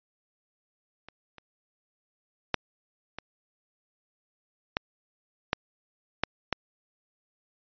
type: clicks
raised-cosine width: 0.3 ms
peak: -28 / -30 / -7 / -20 / -9 / -7 / -7 / -9 dBFS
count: 8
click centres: 1.086 / 1.383 / 2.543 / 3.186 / 4.769 / 5.531 / 6.236 / 6.527 s
effects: resampled to 11025 Hz